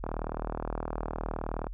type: click train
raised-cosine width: 1 ms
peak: -19 dBFS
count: 65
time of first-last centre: 0.04-1.668 s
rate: 39.3 Hz
effects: added 43 Hz sine -36 dBFS peak until 1.73 s